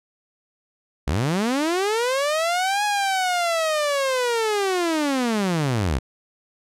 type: linear two-way sweep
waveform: sawtooth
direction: up then down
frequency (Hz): 58.27 to 838 to 58.27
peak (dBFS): -16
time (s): 1.07-5.99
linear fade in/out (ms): 10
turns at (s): 2.84
effects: low-pass 10000 Hz 12 dB/octave